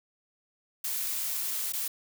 blue noise with dropouts, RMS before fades -32 dBFS, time 0.84-1.88 s, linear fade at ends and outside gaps 5 ms, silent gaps 1.724-1.734 s, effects none

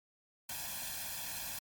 white noise with comb filter, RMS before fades -41 dBFS, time 0.49-1.59 s, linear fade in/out 5 ms, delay 1.2 ms, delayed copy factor +0.85, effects MP3 96 kbps

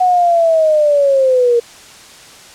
sine linear sweep, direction down, 740 to 466.2 Hz, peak -8 dBFS, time 0-1.6 s, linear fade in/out 10 ms, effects white hiss -38 dBFS RMS until 2.54 s + low-pass 8000 Hz 12 dB/octave

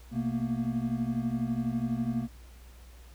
triangle tone cluster, 126.9 / 227 / 239.1 Hz, B2 / A#3 / A#3, +47 / -46 / +44 cents, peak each -33 / -29 / -30 dBFS, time 0.11-2.28 s, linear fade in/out 50 ms, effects added 60 Hz sine -48 dBFS peak until 3.14 s + pink hiss -58 dBFS RMS until 3.14 s

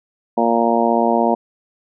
harmonic tone, 116.54 Hz, A#2, in tune, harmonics 2 / 3 / 4 / 5 / 6 / 7 / 8, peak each -19 / -22 / -22 / -21 / -19 / -24 / -21 dBFS, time 0.37-1.35 s, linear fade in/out 10 ms, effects none

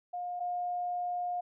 sine tone pair in turn, 712 / 712 Hz, F5 / F5, +33 / +33 cents, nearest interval unison, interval 0 cents, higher neither, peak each -34 / -31 dBFS, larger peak second, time 0.13-0.4 / 0.4-1.41 s, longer second, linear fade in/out 10 ms, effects none

